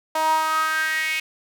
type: tone with high-pass filter sweep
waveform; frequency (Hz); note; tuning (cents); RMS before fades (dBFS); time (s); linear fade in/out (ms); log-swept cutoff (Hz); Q
sawtooth; 315.2; D#4; +23; -22; 0.15-1.2; 5; 790 to 2400; 6.6
effects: none